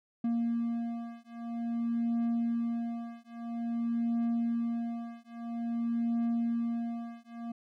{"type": "beating tone pair", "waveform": "triangle", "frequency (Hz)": [233.1, 233.6], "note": ["A#3", "A#3"], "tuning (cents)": [0, 4], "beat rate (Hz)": 0.5, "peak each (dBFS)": -31, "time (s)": [0.24, 7.52], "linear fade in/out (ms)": 5, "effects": []}